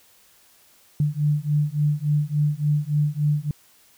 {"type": "beating tone pair", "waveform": "sine", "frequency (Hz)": [146.7, 150.2], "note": ["D3", "D3"], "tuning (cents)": [-2, 39], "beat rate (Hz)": 3.5, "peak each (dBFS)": -22, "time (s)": [1, 3.51], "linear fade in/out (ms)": 2, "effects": ["white hiss -56 dBFS RMS until 3.97 s"]}